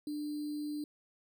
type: tone with sample-and-hold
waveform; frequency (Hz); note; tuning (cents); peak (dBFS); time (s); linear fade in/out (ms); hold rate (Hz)
sine; 297.5; D4; +22; -35; 0.07-0.84; 2; 4410
effects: none

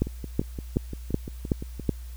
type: two click trains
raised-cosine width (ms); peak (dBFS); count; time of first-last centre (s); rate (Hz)
3; -21 / -9; 11 / 6; 0.07-1.797 / 0.02-1.893; 5.79 / 2.67
effects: added 60 Hz sine -36 dBFS peak until 2.16 s + white hiss -54 dBFS RMS until 2.16 s

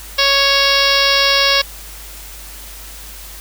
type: harmonic tone with a mistuned harmonic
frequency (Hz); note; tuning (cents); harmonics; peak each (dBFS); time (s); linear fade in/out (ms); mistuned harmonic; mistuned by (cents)
554.4; C#5; 0; 1 / 2 / 3 / 4 / 5 / 6 / 7 / 8 / 9 / 10; -20 / -20 / -20 / -20 / -20 / -20 / -20 / -20 / -20 / -20; 0.18-1.62; 10; 7; -16
effects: added 50 Hz sine -35 dBFS peak until 3.4 s + white hiss -35 dBFS RMS until 3.4 s

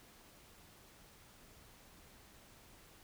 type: silence
effects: pink hiss -61 dBFS RMS until 3.03 s

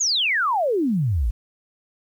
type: exponential sweep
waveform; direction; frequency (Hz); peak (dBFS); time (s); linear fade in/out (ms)
sine; down; 7050 to 49; -18; 0-1.31; 10
effects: 9-bit

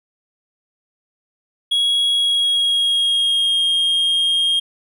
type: tone with pitch glide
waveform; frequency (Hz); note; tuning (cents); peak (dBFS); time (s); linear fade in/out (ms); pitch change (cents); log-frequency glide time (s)
triangle; 3322 to 3235; G#7 to G#7; 0 to -46; -13; 1.71-4.6; 10; -46; 2.12-3.62
effects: none

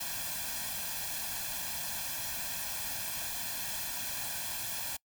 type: noise with comb filter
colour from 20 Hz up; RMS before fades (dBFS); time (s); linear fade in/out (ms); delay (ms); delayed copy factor
white; -37; 0-4.97; 10; 1.2; +0.75
effects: noise-tail reverb RT60 0.1 s tail -25 dB re dry

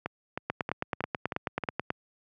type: two click trains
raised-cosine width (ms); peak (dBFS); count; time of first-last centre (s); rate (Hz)
0.5; -16 / -13; 6 / 14; 0.06-1.637 / 0.5-1.904; 3.17 / 9.26
effects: high-pass 100 Hz 12 dB/octave

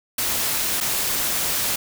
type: noise with dropouts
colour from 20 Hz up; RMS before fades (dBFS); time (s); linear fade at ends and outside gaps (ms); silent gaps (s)
white; -23; 0.18-1.76; 5; 0.804-0.809
effects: none

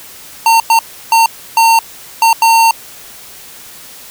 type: tone bursts at uneven times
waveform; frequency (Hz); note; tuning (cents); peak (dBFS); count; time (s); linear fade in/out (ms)
square; 910; A#5; -42; -6; 6; 0.46-0.6 / 0.7-0.79 / 1.12-1.26 / 1.57-1.79 / 2.22-2.33 / 2.42-2.71; 2
effects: white hiss -34 dBFS RMS until 4.1 s

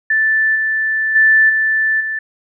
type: tone with level steps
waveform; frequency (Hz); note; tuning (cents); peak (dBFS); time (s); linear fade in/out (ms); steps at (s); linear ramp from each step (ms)
sine; 1760; A6; 0; -11 / -14 / -7 / -12 / -18; 0.1-2.19; 5; 0.55 / 1.15 / 1.49 / 2; 10
effects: none

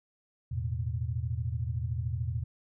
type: chord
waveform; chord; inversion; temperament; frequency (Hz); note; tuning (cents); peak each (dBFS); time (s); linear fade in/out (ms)
sine; E suspended fourth; none; equal; 82.41 / 110 / 123.47; E2 / A2 / B2; 0 / 0 / 0; -34; 0.51-2.44; 10
effects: none

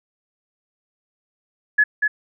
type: tone with echo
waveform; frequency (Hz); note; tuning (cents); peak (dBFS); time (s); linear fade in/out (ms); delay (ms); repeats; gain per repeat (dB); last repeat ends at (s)
sine; 1700; G#6; +40; -11; 1.78-1.84; 10; 240; 1; -4; 2.08
effects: none

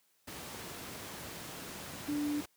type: tone in noise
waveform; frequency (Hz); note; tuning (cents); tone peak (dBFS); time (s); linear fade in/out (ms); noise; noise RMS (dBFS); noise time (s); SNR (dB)
sine; 293.7; D4; 0; -31; 2.08-2.41; 10; pink; -44; 0.27-2.46; +10
effects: white hiss -72 dBFS RMS until 2.56 s + high-pass 100 Hz 12 dB/octave

